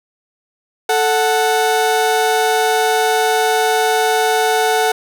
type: tone pair together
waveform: 30% pulse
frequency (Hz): 440 / 740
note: A4 / F#5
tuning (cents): 0 / 0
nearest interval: major sixth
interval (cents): 900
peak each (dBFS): -13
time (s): 0.89-4.92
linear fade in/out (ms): 5
effects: none